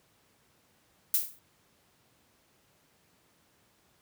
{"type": "noise with exponential decay", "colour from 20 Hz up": "violet", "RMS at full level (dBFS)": -22, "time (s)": [1.14, 1.39], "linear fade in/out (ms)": 2, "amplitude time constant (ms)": 53, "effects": ["pink hiss -67 dBFS RMS until 4.01 s", "high-pass 80 Hz 12 dB/octave"]}